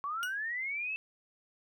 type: linear sweep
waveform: sine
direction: up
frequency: 1099 to 2651 Hz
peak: -33 dBFS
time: 0.04-0.96 s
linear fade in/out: 0 ms
type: tone with exponential decay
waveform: sawtooth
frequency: 2881 Hz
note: F#7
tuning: 47 cents flat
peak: -30 dBFS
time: 0.23-0.37 s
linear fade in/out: 0 ms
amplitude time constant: 29 ms
effects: none